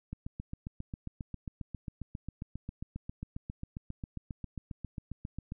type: click train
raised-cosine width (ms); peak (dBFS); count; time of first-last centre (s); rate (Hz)
5; -26; 41; 0.13-5.521; 7.42
effects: none